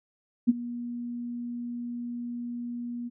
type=tone with ADSR envelope; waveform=sine; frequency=240 Hz; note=B3; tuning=49 cents flat; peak=-14 dBFS; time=0.47-3.1 s; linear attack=23 ms; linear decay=26 ms; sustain=-18 dB; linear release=29 ms; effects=none